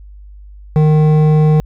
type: tone with hard clipping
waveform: sine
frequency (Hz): 153.7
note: D#3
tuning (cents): -21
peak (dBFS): -9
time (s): 0.76-1.6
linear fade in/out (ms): 0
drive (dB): 10
effects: added 50 Hz sine -33 dBFS peak until 1.65 s